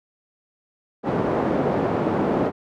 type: band-pass noise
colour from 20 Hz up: pink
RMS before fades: -22 dBFS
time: 1.03-2.52 s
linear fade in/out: 50 ms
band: 210 to 730 Hz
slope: 12 dB/octave
effects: none